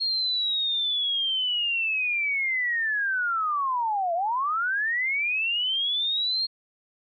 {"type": "linear two-way sweep", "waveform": "sine", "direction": "down then up", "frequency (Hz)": [4269, 659.3, 4269], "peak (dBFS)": -23, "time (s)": [0, 6.47], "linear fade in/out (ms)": 20, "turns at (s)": 4.14, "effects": []}